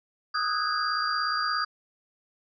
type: tone cluster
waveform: sine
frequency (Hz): 1241 / 1298 / 1486 / 1640 / 4759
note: D#6 / E6 / F#6 / G#6 / D8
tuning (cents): -5 / -27 / +7 / -22 / +22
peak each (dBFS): -28 / -35 / -33 / -34 / -31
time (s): 0.34-1.65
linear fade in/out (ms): 10
effects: none